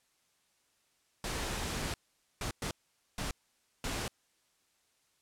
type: noise bursts at uneven times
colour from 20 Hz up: pink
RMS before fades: -36 dBFS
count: 5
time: 1.24-1.94 / 2.41-2.51 / 2.62-2.71 / 3.18-3.31 / 3.84-4.08 s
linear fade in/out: 2 ms
effects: white hiss -73 dBFS RMS until 5.21 s + low-pass 10000 Hz 12 dB/octave